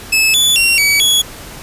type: tone with pitch steps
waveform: sawtooth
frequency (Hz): 2603 / 3460 / 2747 / 2275 / 3364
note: E7 / A7 / F7 / C#7 / G#7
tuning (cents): -22 / -30 / -29 / +44 / +22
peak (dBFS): -6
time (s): 0.12-1.22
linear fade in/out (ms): 10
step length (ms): 220
effects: pink hiss -32 dBFS RMS until 1.62 s + resampled to 32000 Hz